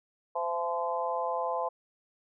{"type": "harmonic tone with a mistuned harmonic", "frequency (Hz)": 171.5, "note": "F3", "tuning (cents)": -31, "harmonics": [3, 4, 5, 6], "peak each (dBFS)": [-34, -34, -34, -34], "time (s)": [0.35, 1.69], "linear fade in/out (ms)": 10, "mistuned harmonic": 4, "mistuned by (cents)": -28, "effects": []}